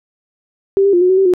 sine tone with pitch steps, 391.9 / 398.3 / 351 / 363.9 / 375.9 / 386 / 360.9 Hz, G4 / G4 / F4 / F#4 / F#4 / G4 / F#4, 0 / +28 / +9 / -29 / +27 / -27 / -43 cents, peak -8 dBFS, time 0.77-1.337 s, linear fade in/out 0 ms, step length 81 ms, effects none

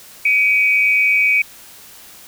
sine tone pair together, 2281 / 2489 Hz, C#7 / D#7, +49 / 0 cents, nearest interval major second, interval 151 cents, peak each -13 / -16 dBFS, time 0.25-1.42 s, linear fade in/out 5 ms, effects white hiss -41 dBFS RMS until 2.27 s

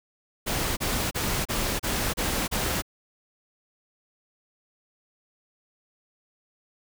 pink noise bursts, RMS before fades -27 dBFS, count 7, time 0.46-2.822 s, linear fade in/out 20 ms, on 310 ms, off 32 ms, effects none

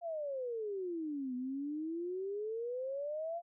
sine exponential two-way sweep, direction down then up, 698.5 to 246.9 to 698.5 Hz, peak -36 dBFS, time 0.01-3.42 s, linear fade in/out 50 ms, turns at 1.35 s, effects none

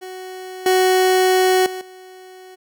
30% pulse tone with level steps, 371.8 Hz, F#4, 8 cents sharp, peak -28 / -10 / -24 / -36 dBFS, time 0.01-2.56 s, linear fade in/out 20 ms, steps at 0.66 / 1.66 / 1.81 s, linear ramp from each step 2 ms, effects none

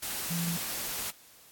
sine tone in noise, 169.8 Hz, F3, 48 cents flat, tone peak -30 dBFS, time 0.3-0.57 s, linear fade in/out 10 ms, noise white, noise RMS -35 dBFS, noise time 0.02-1.11 s, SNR +2 dB, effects white hiss -56 dBFS RMS until 1.51 s + AAC 64 kbps

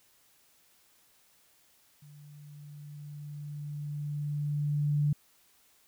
sine tone with level ramp, 146.83 Hz, D3, in tune, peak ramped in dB -50 to -23 dBFS, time 2.02-5.13 s, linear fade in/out 5 ms, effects white hiss -65 dBFS RMS until 5.87 s

